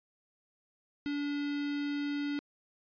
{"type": "tone with notch filter", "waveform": "square", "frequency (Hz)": 288.2, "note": "D4", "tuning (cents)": -33, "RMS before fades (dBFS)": -34, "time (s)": [1.06, 2.39], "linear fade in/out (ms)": 0, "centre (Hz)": 820, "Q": 1.7, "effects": ["resampled to 11025 Hz"]}